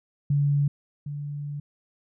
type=tone pair in turn; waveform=sine; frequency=143.2 / 145.12 Hz; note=D3 / D3; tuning=-43 / -20 cents; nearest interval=unison; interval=23 cents; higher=second; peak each=-19 / -30 dBFS; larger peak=first; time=0.3-0.68 / 1.06-1.6 s; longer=second; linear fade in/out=5 ms; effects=none